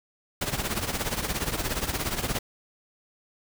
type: noise with tremolo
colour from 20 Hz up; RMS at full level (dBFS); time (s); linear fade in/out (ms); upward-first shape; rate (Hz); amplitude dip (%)
pink; -26; 0.41-2.39; 5; triangle; 17; 80
effects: none